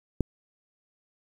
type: click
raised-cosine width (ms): 3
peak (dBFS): -11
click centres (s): 0.207
effects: 8-bit